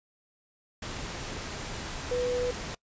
sine tone in noise, 493.9 Hz, B4, in tune, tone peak -26 dBFS, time 2.11-2.51 s, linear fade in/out 5 ms, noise pink, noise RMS -37 dBFS, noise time 0.82-2.75 s, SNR +8 dB, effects noise-tail reverb RT60 0.1 s tail -23 dB re dry + resampled to 16000 Hz

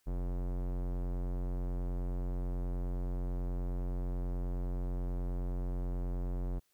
square tone with low-pass filter, 44.7 Hz, F1, 41 cents sharp, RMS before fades -35 dBFS, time 0.06-6.6 s, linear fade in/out 20 ms, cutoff 680 Hz, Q 0.72, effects white hiss -75 dBFS RMS until 6.73 s

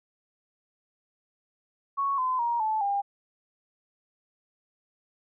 sine tone with pitch steps, 1108.7 / 1022.6 / 943.1 / 869.9 / 802.3 Hz, C#6 / C6 / A#5 / A5 / G5, 0 / -40 / +20 / -20 / +40 cents, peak -24 dBFS, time 1.97-3.02 s, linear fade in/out 20 ms, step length 210 ms, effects none

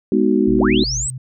sine chord, G# minor seventh, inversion none, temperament just, 207.7 / 249.2 / 311.5 / 373.8 Hz, G#3 / B3 / D#4 / F#4, 0 / +16 / +2 / +18 cents, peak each -18 dBFS, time 0.12-0.84 s, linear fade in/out 2 ms
sine tone with tremolo, 129 Hz, C3, 24 cents flat, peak -25 dBFS, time 0.47-1.18 s, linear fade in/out 5 ms, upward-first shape triangle, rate 4.7 Hz, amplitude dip 55%
sine tone, 54.5 Hz, A1, 16 cents flat, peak -25 dBFS, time 0.47-1.07 s, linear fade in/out 10 ms
sine linear sweep, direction up, 257.2 to 8372 Hz, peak -20 dBFS, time 0.59-1.1 s, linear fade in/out 0 ms
effects none

